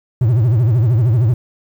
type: tone with vibrato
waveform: triangle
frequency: 116.54 Hz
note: A#2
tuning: in tune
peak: -8 dBFS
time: 0.21-1.34 s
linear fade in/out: 5 ms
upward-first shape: triangle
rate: 13 Hz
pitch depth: 240 cents each way
effects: 8-bit